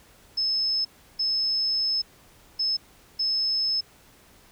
sine tone bursts at uneven times, 5210 Hz, E8, 21 cents flat, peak -22 dBFS, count 4, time 0.37-0.85 / 1.19-2.02 / 2.59-2.77 / 3.19-3.81 s, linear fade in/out 10 ms, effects pink hiss -55 dBFS RMS until 4.51 s

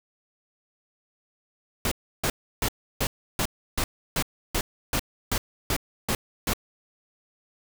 pink noise bursts, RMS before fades -25 dBFS, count 13, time 1.85-6.535 s, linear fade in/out 2 ms, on 65 ms, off 320 ms, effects none

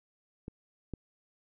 clicks, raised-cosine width 3 ms, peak -27 / -24 dBFS, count 2, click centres 0.481 / 0.937 s, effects none

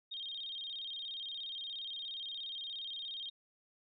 sine tone with vibrato, 3442 Hz, A7, 39 cents flat, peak -40 dBFS, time 0.11-3.3 s, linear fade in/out 10 ms, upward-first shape square, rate 17 Hz, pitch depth 130 cents each way, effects none

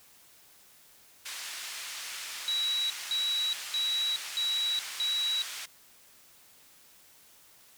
pink band-pass noise, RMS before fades -40 dBFS, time 1.25-5.66 s, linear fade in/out 10 ms, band 1900 to 9400 Hz, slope 12 dB/octave
sine tone bursts, 3892 Hz, B7, 26 cents flat, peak -27 dBFS, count 5, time 2.48-5.42 s, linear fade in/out 0 ms, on 420 ms, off 210 ms
effects white hiss -58 dBFS RMS until 7.77 s

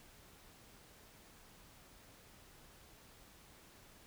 silence, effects pink hiss -61 dBFS RMS until 4.06 s

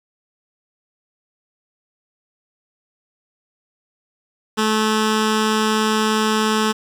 10% pulse tone with notch filter, 216.9 Hz, A3, 25 cents flat, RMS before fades -18 dBFS, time 4.57-6.73 s, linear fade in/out 20 ms, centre 660 Hz, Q 1.5, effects low-pass 9000 Hz 12 dB/octave + 7-bit

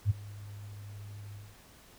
sine tone with ADSR envelope, 102.3 Hz, G#2, 26 cents flat, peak -20 dBFS, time 0.05-1.57 s, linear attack 51 ms, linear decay 18 ms, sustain -22 dB, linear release 210 ms, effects pink hiss -57 dBFS RMS until 1.98 s

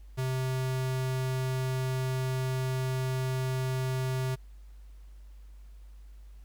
square tone, 130 Hz, C3, 11 cents flat, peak -29 dBFS, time 0.17-4.36 s, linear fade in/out 20 ms, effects added 50 Hz sine -46 dBFS peak until 6.44 s + pink hiss -68 dBFS RMS until 6.44 s

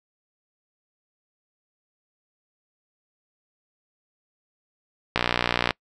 click train, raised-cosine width 0.3 ms, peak -4 dBFS, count 34, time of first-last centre 5.16-5.707 s, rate 60.3 Hz, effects noise-tail reverb RT60 0.1 s tail -26 dB re dry

